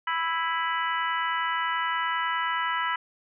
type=harmonic tone with a mistuned harmonic; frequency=329.6 Hz; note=E4; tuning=in tune; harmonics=3 / 4 / 5 / 6 / 7 / 8 / 9; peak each=-29 / -30 / -33 / -32 / -45 / -46 / -37 dBFS; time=0.07-2.96 s; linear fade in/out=5 ms; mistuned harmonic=8; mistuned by=-76 cents; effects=none